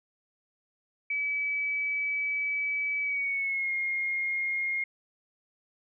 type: tone with pitch glide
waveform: sine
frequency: 2291 to 2138 Hz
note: D7 to C7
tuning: -44 to +37 cents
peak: -27 dBFS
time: 1.1-4.84 s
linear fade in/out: 5 ms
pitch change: -119 cents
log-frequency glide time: 3.02-3.73 s
effects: none